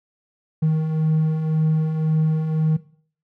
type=beating tone pair; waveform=triangle; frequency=155.56 / 157.46 Hz; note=D#3 / D#3; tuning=0 / +21 cents; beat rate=1.9 Hz; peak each=-24 / -15 dBFS; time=0.62-2.77 s; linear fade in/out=10 ms; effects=noise-tail reverb RT60 0.5 s tail -19 dB re dry + tanh soft clip ceiling -8 dBFS